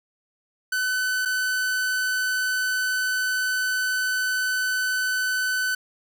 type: tone with dropouts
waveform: 45% pulse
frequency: 1509 Hz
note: F#6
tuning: 34 cents sharp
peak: -22 dBFS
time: 0.72-5.75 s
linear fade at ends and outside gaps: 5 ms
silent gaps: 1.252-1.256 s
effects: none